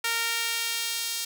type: tone with high-pass filter sweep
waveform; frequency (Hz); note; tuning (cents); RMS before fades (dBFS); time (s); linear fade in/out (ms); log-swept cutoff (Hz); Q
sawtooth; 462.1; A#4; -15; -29; 0.04-1.25; 5; 1700 to 4300; 0.96
effects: none